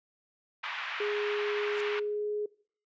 white band-pass noise, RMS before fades -37 dBFS, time 0.63-2 s, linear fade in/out 10 ms, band 940 to 2700 Hz, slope 24 dB/octave
sine tone with pitch glide, 415.3 to 418.4 Hz, G#4 to G#4, 0 to +13 cents, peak -29 dBFS, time 1-2.46 s, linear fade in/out 5 ms, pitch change +13 cents, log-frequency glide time 1.84-2.29 s
white noise with exponential growth, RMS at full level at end -44 dBFS, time 1.64-1.81 s, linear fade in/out 5 ms, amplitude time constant 36 ms
effects noise-tail reverb RT60 0.5 s tail -22 dB re dry + resampled to 16000 Hz

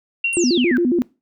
sine tone with exponential decay, 2747 Hz, F7, 29 cents flat, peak -14 dBFS, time 0.24-0.68 s, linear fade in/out 5 ms, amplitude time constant 94 ms
sine exponential sweep, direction down, 9620 to 1495 Hz, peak -21 dBFS, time 0.33-0.77 s, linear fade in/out 0 ms
sine tone with vibrato, 293.7 Hz, D4, in tune, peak -14 dBFS, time 0.37-1.02 s, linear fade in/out 0 ms, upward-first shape square, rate 7.3 Hz, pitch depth 290 cents each way
effects noise-tail reverb RT60 0.3 s tail -22 dB re dry

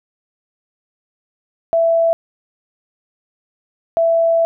sine tone pair in turn, 664 / 664 Hz, E5 / E5, +12 / +12 cents, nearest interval unison, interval 0 cents, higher neither, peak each -11 dBFS, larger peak neither, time 1.73-2.13 / 3.97-4.45 s, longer second, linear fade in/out 0 ms, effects none

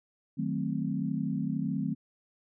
sine chord, D# diminished seventh, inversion none, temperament equal with one note detuned, 155.56 / 186.5 / 220 / 261.6 Hz, D#3 / F#3 / A3 / C4, 0 / +14 / 0 / 0 cents, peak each -34 dBFS, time 0.37-1.95 s, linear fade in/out 20 ms, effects none

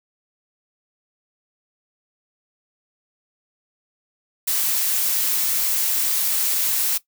blue noise, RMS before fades -21 dBFS, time 4.47-6.98 s, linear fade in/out 10 ms, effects noise-tail reverb RT60 0.1 s tail -17 dB re dry

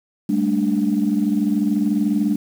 sine chord, G suspended second, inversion none, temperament equal with one note detuned, 199.77 / 220 / 293.7 Hz, G3 / A3 / D4, +33 / 0 / 0 cents, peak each -20 dBFS, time 0.29-2.36 s, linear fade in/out 5 ms, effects tanh soft clip ceiling -8 dBFS + 7-bit

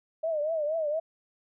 sine tone with vibrato, 622.3 Hz, D#5, in tune, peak -26 dBFS, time 0.23-1 s, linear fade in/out 10 ms, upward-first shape triangle, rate 4.2 Hz, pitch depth 130 cents each way, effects none

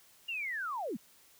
sine linear sweep, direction down, 2860 to 167.9 Hz, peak -34 dBFS, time 0.28-0.97 s, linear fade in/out 10 ms, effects white hiss -62 dBFS RMS until 1.39 s

